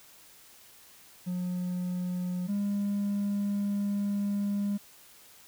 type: tone pair in turn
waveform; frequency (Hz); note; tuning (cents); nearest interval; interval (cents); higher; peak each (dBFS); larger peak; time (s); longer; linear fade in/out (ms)
triangle; 180 / 202.4; F#3 / G#3; -47 / -44; major second; 203; second; -27 / -24; second; 1.26-2.48 / 2.48-4.78; second; 20
effects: tanh soft clip ceiling -22 dBFS + white hiss -55 dBFS RMS until 5.47 s